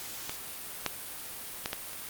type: clicks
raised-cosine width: 0.2 ms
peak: -17 / -10 / -13 / -14 / -26 dBFS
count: 5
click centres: 0.295 / 0.863 / 1.659 / 1.731 / 1.932 s
effects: white hiss -41 dBFS RMS until 2.09 s + Opus 48 kbps